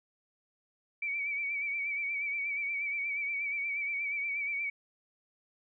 sine tone with vibrato, 2291 Hz, D7, 44 cents flat, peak -31 dBFS, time 1.02-4.7 s, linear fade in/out 5 ms, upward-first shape sine, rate 8.4 Hz, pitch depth 50 cents each way, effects none

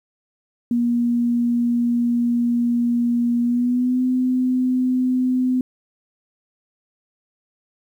sine tone with pitch glide, 238.5 to 254.1 Hz, A#3 to B3, +40 to +49 cents, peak -16 dBFS, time 0.71-5.61 s, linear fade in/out 2 ms, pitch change +109 cents, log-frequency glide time 3.41-4.02 s, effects 9-bit

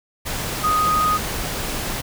sine tone in noise, 1244.5 Hz, D#6, in tune, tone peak -16 dBFS, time 0.63-1.18 s, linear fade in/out 20 ms, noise pink, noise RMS -26 dBFS, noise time 0.25-2.02 s, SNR +7 dB, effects none

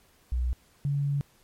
sine tone pair in turn, 61.74 / 141.92 Hz, B1 / C#3, 0 / +41 cents, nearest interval octave + major second, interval 1441 cents, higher second, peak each -24 dBFS, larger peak neither, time 0.32-0.53 / 0.85-1.21 s, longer second, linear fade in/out 0 ms, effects pink hiss -62 dBFS RMS until 1.43 s + MP3 64 kbps

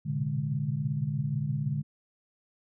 sine tone cluster, 110.8 / 123.1 / 129.2 / 146.5 / 206.1 Hz, A2 / B2 / C3 / D3 / G#3, +13 / -5 / -21 / -4 / -13 cents, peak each -38 / -38 / -36 / -29 / -37 dBFS, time 0.05-1.83 s, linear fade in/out 20 ms, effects none

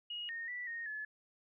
sine tone with pitch steps, 2883 / 1845 / 1964 / 1855 / 1717 Hz, F#7 / A#6 / B6 / A#6 / A6, -46 / -18 / -10 / -9 / -43 cents, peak -39 dBFS, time 0.1-1.05 s, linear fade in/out 5 ms, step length 190 ms, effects none

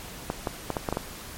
clicks, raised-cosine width 1 ms, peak -12 dBFS, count 7, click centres 0.301 / 0.472 / 0.703 / 0.768 / 0.888 / 0.926 / 0.971 s, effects pink hiss -41 dBFS RMS until 1.37 s + MP3 64 kbps

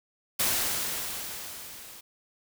white noise with level ramp, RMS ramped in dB -25 to -47 dBFS, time 0.39-2.01 s, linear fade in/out 10 ms, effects none

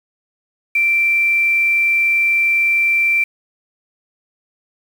sine tone with quantisation, 2349 Hz, D7, in tune, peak -12 dBFS, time 0.75-3.24 s, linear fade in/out 5 ms, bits 6, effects none

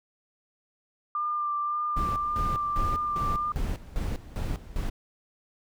sine tone with vibrato, 1192 Hz, D6, 25 cents sharp, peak -26 dBFS, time 1.15-3.52 s, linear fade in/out 2 ms, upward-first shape sine, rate 1.8 Hz, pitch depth 19 cents each way
brown noise with tremolo, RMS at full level -30 dBFS, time 1.96-4.9 s, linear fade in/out 10 ms, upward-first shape square, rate 2.5 Hz, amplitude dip 80%
effects none

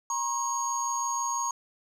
sine tone cluster, 950 / 1076 / 6600 Hz, A#5 / C6 / G#8, +33 / +48 / -12 cents, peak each -30 dBFS, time 0.1-1.51 s, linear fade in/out 2 ms, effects tanh soft clip ceiling -22 dBFS + 10-bit

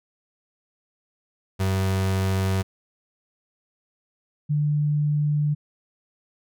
35% pulse / sine tone pair in turn, 95.4 / 148.31 Hz, G2 / D3, -47 / +17 cents, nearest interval minor sixth, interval 764 cents, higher second, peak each -19 dBFS, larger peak neither, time 1.59-2.63 / 4.49-5.55 s, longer second, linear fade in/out 20 ms, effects none

